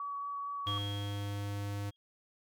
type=tone with vibrato; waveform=sine; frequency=1134 Hz; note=C#6; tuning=39 cents sharp; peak=-36 dBFS; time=0-0.78 s; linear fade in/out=2 ms; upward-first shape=sine; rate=4.4 Hz; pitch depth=9 cents each way
type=tone; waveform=square; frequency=101.4 Hz; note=G#2; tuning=41 cents flat; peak=-36 dBFS; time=0.66-1.91 s; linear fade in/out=20 ms
type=tone with exponential decay; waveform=sine; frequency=3266 Hz; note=G#7; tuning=30 cents flat; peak=-34 dBFS; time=0.67-1.96 s; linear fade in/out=0 ms; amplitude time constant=280 ms
effects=none